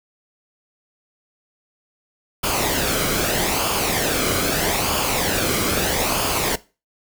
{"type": "noise with flanger", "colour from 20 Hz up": "pink", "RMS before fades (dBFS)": -21, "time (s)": [2.43, 6.56], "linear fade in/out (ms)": 10, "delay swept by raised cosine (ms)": [0.51, 1.13], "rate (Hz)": 0.79, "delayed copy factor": -0.55, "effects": ["noise-tail reverb RT60 0.3 s tail -19 dB re dry"]}